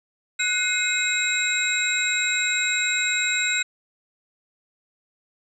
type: tone cluster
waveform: sine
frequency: 1481 / 2127 / 2543 / 3892 / 7510 Hz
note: F#6 / C7 / D#7 / B7 / A#8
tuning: +1 / +28 / +37 / -26 / +12 cents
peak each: -27 dBFS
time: 0.39-3.63 s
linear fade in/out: 10 ms
effects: none